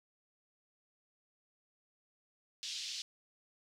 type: band-pass noise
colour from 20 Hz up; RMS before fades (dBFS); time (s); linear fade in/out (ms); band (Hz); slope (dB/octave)
pink; -42; 2.63-3.02; 0; 3300 to 5800; 24
effects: none